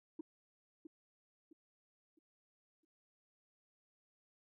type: tone with echo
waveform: sine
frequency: 317.5 Hz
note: D#4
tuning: 35 cents sharp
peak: -39 dBFS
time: 0.19-0.21 s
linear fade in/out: 5 ms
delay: 660 ms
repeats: 4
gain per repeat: -9 dB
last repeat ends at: 2.85 s
effects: tanh soft clip ceiling -39 dBFS